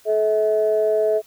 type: tone pair together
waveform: sine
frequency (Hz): 430.7 / 645.3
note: A4 / E5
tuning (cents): -37 / -37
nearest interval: perfect fifth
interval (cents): 700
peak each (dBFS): -18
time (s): 0.05-1.22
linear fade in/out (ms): 50
effects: tanh soft clip ceiling -8 dBFS + white hiss -53 dBFS RMS until 1.26 s